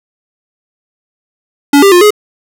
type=tone with pitch steps; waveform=square; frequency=284.8 / 396.3 / 354.3 / 419.5 Hz; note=C#4 / G4 / F4 / G#4; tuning=+47 / +19 / +25 / +17 cents; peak=-3 dBFS; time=1.73-2.106 s; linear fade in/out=5 ms; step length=94 ms; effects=none